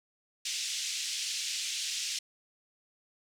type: band-pass noise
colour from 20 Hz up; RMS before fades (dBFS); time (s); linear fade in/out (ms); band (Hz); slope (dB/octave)
white; -35; 0.45-2.19; 5; 2500 to 7100; 24
effects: none

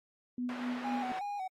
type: tone with tremolo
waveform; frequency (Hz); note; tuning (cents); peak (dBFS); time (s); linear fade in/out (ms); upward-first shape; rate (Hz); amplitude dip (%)
sine; 246.9; B3; 0; -31; 0.38-1.12; 2; triangle; 4; 70
type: band-pass noise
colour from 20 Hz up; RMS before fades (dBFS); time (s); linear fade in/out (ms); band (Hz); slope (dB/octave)
pink; -45; 0.49-1.19; 0; 610 to 2100; 12
type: tone with vibrato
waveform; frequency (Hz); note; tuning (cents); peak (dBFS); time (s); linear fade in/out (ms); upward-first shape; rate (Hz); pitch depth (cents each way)
triangle; 784; G5; 0; -33; 0.84-1.48; 10; square; 2.7; 72
effects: AAC 48 kbps

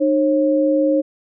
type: tone pair together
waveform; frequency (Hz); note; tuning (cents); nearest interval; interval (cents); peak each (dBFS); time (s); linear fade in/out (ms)
sine; 304.2 / 542; D#4 / C#5; -39 / -39; minor seventh; 1000; -16; 0-1.02; 20
effects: none

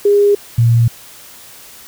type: tone pair in turn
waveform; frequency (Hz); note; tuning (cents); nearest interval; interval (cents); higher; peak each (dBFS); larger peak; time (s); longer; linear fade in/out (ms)
sine; 407.6 / 116.85; G#4 / A#2; -32 / +5; octave + minor seventh; 2163; first; -7; neither; 0.05-0.35 / 0.58-0.88; neither; 5
effects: white hiss -38 dBFS RMS until 1.87 s

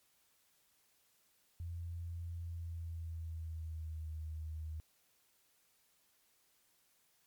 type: tone with pitch glide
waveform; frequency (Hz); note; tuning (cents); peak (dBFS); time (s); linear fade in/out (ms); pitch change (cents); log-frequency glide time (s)
sine; 85.1 to 78.49; F2 to D#2; -44 to +16; -40; 1.6-4.8; 0; -140; 2.36-4.12
effects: white hiss -73 dBFS RMS until 7.26 s + MP3 96 kbps

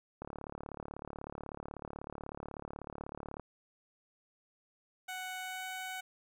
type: click train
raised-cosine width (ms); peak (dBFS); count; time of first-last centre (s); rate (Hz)
1; -28; 116; 0.22-3.397; 36.2
type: tone with pitch glide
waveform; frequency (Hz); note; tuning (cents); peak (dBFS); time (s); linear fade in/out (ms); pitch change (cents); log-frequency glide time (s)
15% pulse; 743 to 748.2; F#5 to F#5; +7 to +19; -33; 5.08-6.01; 10; +12; 5.39-5.64
effects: none

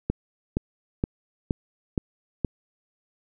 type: click train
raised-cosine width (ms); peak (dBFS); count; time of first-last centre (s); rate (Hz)
3; -10; 6; 0.1-2.447; 2.13
effects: none

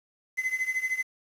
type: tone with tremolo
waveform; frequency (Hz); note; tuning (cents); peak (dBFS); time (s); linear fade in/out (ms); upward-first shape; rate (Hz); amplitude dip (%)
triangle; 2039; C7; -45; -21; 0.37-1.03; 20; triangle; 13; 90
effects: resampled to 32000 Hz + 8-bit

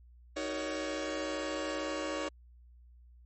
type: chord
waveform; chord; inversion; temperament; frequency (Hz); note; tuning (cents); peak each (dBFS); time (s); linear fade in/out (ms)
sawtooth; D# minor seventh; none; just; 311.1 / 373.4 / 466.7 / 560; D#4 / F#4 / A#4 / C#5; 0 / +16 / +2 / +18; -34 / -39 / -39 / -33; 0.36-2.29; 10
effects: added 60 Hz sine -54 dBFS peak until 3.25 s + MP3 32 kbps

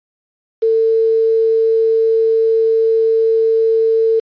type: tone with quantisation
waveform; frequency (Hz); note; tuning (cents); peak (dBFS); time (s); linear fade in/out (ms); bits
sine; 448.7; A4; +34; -10; 0.62-4.2; 10; 6
effects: resampled to 11025 Hz

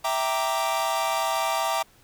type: chord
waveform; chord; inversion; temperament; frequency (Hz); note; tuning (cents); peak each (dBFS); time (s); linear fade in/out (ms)
45% pulse; E half-diminished seventh; none; equal; 659.3 / 784 / 932.3 / 1174.7; E5 / G5 / Bb5 / D6; 0 / 0 / 0 / 0; -29; 0.04-1.83; 10
effects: pink hiss -57 dBFS RMS until 2.03 s

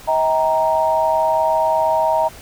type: chord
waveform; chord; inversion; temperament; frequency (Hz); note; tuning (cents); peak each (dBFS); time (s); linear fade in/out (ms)
sine; Eb major; none; equal with one note detuned; 638.6 / 784 / 932.3; Eb5 / G5 / Bb5; +45 / 0 / 0; -17 / -23 / -17; 0.07-2.29; 20
effects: pink hiss -40 dBFS RMS until 2.41 s

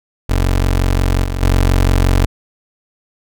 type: tone with level steps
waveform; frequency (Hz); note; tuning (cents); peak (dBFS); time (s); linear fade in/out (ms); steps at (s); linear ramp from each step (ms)
25% pulse; 45.62; F#1; -24; -8 / -14 / -6; 0.29-2.26; 10; 1.23 / 1.41; 20
effects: none

